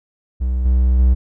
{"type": "tone with level steps", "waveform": "triangle", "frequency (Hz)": 62.9, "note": "B1", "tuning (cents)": 32, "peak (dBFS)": [-14, -9, -7], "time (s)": [0.4, 1.15], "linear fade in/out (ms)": 20, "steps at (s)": [0.65, 0.99], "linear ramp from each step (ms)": 5, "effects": []}